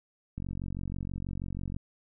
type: click train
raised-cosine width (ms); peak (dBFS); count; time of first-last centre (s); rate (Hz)
5; -24; 65; 0.38-1.765; 46.2
effects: none